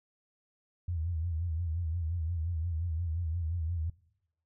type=tone with vibrato; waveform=sine; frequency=83.2 Hz; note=E2; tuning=17 cents sharp; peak=-30 dBFS; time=0.88-3.9 s; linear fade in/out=5 ms; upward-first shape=sine; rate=5.7 Hz; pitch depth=110 cents each way; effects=noise-tail reverb RT60 0.9 s tail -22 dB re dry